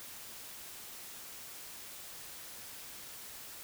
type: silence
effects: white hiss -48 dBFS RMS until 3.63 s